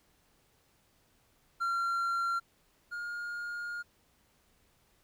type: tone pair in turn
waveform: triangle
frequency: 1374 / 1420.8 Hz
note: F6 / F6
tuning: -29 / +29 cents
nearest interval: minor second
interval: 58 cents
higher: second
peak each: -27 / -34 dBFS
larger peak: first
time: 1.6-2.4 / 2.91-3.83 s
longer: second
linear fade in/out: 20 ms
effects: pink hiss -69 dBFS RMS until 5.03 s